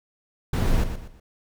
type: noise with echo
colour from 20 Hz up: brown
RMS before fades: -21 dBFS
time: 0.53-0.84 s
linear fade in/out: 5 ms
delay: 120 ms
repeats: 3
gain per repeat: -9 dB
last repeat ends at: 1.2 s
effects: none